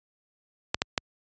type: clicks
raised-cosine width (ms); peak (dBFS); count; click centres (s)
0.2; -6; 3; 0.745 / 0.819 / 0.978
effects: high-pass 60 Hz 12 dB/octave + resampled to 16000 Hz